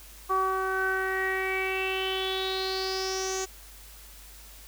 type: tone with low-pass filter sweep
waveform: sawtooth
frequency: 379.8 Hz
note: F#4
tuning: 45 cents sharp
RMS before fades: -29 dBFS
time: 0.29-3.46 s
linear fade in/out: 20 ms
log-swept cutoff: 1100 to 6700 Hz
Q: 7.7
effects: added 50 Hz sine -49 dBFS peak until 4.67 s + white hiss -50 dBFS RMS until 4.67 s